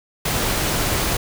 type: noise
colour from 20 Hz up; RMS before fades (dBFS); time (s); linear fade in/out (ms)
pink; -21; 0.25-1.17; 5
effects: none